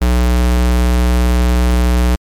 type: tone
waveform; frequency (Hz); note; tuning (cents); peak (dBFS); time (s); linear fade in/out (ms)
square; 61; B1; -21; -10; 0.01-2.16; 10
effects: MP3 96 kbps